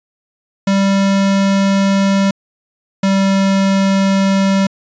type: tone pair in turn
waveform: square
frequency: 196 / 194.53 Hz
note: G3 / G3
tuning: 0 / -13 cents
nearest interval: unison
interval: 13 cents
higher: first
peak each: -11 dBFS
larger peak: neither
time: 0.67-2.31 / 3.03-4.67 s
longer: neither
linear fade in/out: 5 ms
effects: resampled to 16000 Hz